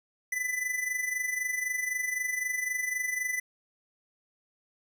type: tone with amplitude modulation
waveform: square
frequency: 2000 Hz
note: B6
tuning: 21 cents sharp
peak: -27 dBFS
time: 0.32-3.4 s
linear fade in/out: 5 ms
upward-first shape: sine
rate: 23.9 Hz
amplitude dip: 65%
effects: none